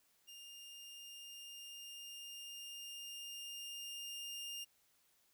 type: tone with level ramp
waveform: sawtooth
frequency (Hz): 2812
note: F7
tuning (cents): +11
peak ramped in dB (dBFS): -49 to -40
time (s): 0.27-4.65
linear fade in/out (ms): 20
effects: white hiss -74 dBFS RMS until 5.33 s